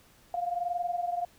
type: tone pair together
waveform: sine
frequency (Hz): 698.5 / 719.8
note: F5 / F#5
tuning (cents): 0 / -48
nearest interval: minor second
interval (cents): 52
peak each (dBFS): -30 / -34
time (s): 0.34-1.25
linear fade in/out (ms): 2
effects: pink hiss -60 dBFS RMS until 1.38 s